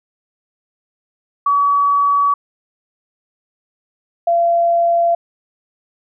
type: tone pair in turn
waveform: sine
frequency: 1137 / 683.1 Hz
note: C#6 / F5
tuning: +44 / -38 cents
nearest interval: major sixth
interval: 882 cents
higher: first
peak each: -11 dBFS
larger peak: neither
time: 1.46-2.34 / 4.27-5.15 s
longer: neither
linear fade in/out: 5 ms
effects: none